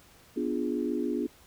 sine chord, B diminished seventh, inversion none, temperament equal, 246.9 / 293.7 / 349.2 / 415.3 Hz, B3 / D4 / F4 / Ab4, 0 / 0 / 0 / 0 cents, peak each -32 / -32 / -33 / -35 dBFS, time 0.36-1.27 s, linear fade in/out 10 ms, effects pink hiss -57 dBFS RMS until 1.46 s

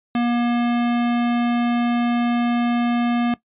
square tone, 238.9 Hz, A#3, 43 cents sharp, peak -18 dBFS, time 0.15-3.34 s, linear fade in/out 2 ms, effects noise-tail reverb RT60 0.1 s tail -18 dB re dry + resampled to 8000 Hz

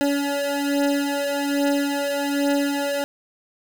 25% pulse beating tone pair, 282.8 / 284 Hz, C#4 / C#4, +35 / +42 cents, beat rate 1.2 Hz, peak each -19 / -21 dBFS, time 0.01-3.04 s, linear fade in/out 0 ms, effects 7-bit

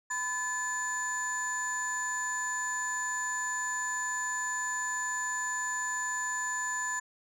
sine tone cluster, 1005 / 1729 / 7020 Hz, B5 / A6 / A8, +30 / -31 / -5 cents, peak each -34 / -32 / -34 dBFS, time 0.1-7 s, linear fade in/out 10 ms, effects tanh soft clip ceiling -26 dBFS

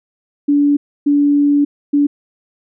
sine tone bursts at uneven times, 288.1 Hz, D4, 33 cents flat, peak -9 dBFS, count 3, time 0.48-0.77 / 1.06-1.65 / 1.93-2.07 s, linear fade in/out 10 ms, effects none

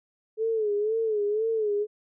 sine tone with vibrato, 430.6 Hz, A4, 37 cents flat, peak -23 dBFS, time 0.37-1.87 s, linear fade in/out 50 ms, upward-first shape sine, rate 2 Hz, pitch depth 90 cents each way, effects none

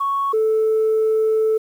sine tone pair in turn, 1108.7 / 438.5 Hz, C#6 / A4, 0 / -6 cents, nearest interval octave + major third, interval 1606 cents, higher first, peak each -17 / -13 dBFS, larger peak second, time 0-0.33 / 0.33-1.58 s, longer second, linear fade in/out 10 ms, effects tanh soft clip ceiling -12 dBFS + 8-bit

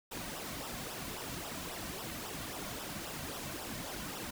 pink noise with flanger, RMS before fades -42 dBFS, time 0.11-4.31 s, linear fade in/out 10 ms, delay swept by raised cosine 0.45 to 2.45 ms, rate 3.7 Hz, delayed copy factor -0.7, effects none

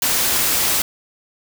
white noise, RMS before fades -18 dBFS, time 0.02-0.82 s, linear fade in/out 2 ms, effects none

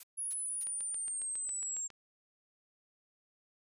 blue noise bursts, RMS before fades -48 dBFS, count 3, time 0-0.639 s, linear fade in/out 5 ms, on 33 ms, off 270 ms
sine exponential sweep, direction down, 10540 to 7410 Hz, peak -35 dBFS, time 0.17-1.88 s, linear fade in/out 20 ms
click train, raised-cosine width 0.2 ms, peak -35 dBFS, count 10, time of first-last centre 0.67-1.903 s, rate 7.3 Hz
effects resampled to 32000 Hz

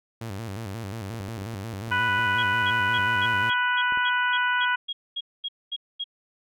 sawtooth tone with vibrato, 105.5 Hz, G#2, 28 cents sharp, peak -28 dBFS, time 0.21-3.5 s, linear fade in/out 5 ms, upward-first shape square, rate 5.6 Hz, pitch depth 140 cents each way
clicks, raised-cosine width 2 ms, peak -29 dBFS, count 12, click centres 1.142 / 1.208 / 1.285 / 1.382 / 1.42 / 1.539 / 1.734 / 1.88 / 2.193 / 2.994 / 3.923 / 3.974 s
harmonic tone, 493.9 Hz, B4, in tune, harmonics 2 / 3 / 4 / 5 / 6, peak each -26 / -23 / -34 / -34 / -34 dBFS, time 1.91-4.76 s, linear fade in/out 10 ms
sine tone bursts, 3284 Hz, G#7, 20 cents flat, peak -27 dBFS, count 14, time 2.38-6.042 s, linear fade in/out 10 ms, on 48 ms, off 230 ms
effects none

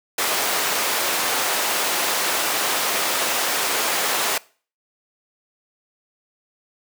pink high-pass noise, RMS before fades -22 dBFS, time 0.18-4.38 s, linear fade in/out 5 ms, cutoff 540 Hz, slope 12 dB/octave, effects noise-tail reverb RT60 0.4 s tail -22 dB re dry

